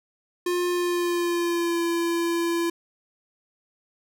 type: tone with pitch glide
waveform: square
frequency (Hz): 354.4 to 339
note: F4 to E4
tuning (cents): +25 to +49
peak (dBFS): -23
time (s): 0.46-2.7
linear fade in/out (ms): 5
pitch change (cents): -76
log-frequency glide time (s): 0.7-1.82
effects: none